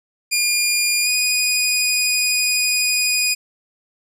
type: tone with pitch glide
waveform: 15% pulse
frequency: 2418 to 2472 Hz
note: D7 to D#7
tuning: +50 to -12 cents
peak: -9 dBFS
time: 0.31-3.35 s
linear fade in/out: 20 ms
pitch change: +38 cents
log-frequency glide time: 1.03-1.08 s
effects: none